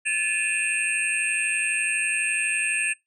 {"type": "tone cluster", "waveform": "sine", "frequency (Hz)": [1733, 2441, 2553, 2725, 8540], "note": ["A6", "D#7", "D#7", "F7", "C9"], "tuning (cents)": [-27, -34, 44, -43, 34], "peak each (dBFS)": -28, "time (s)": [0.05, 2.94], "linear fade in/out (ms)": 20, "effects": ["noise-tail reverb RT60 0.2 s tail -25 dB re dry", "tanh soft clip ceiling -12 dBFS"]}